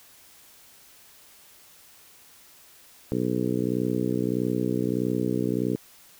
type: harmonic tone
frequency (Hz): 61.6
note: B1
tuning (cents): -4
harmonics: 2 / 3 / 4 / 5 / 6 / 7 / 8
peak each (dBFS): -32 / -30 / -29 / -29 / -33 / -31 / -38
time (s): 3.12-5.76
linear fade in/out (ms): 0
effects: white hiss -53 dBFS RMS until 6.19 s